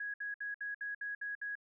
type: tone bursts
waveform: sine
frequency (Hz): 1661.2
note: G#6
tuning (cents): 0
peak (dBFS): -37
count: 8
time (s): 0-1.554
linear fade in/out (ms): 5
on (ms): 140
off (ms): 62
effects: none